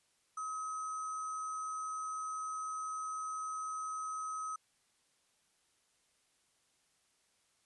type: tone with sample-and-hold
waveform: sine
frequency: 1272 Hz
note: D#6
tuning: 38 cents sharp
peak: -37 dBFS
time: 0.37-4.56 s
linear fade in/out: 5 ms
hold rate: 7350 Hz
effects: white hiss -74 dBFS RMS until 7.65 s + resampled to 24000 Hz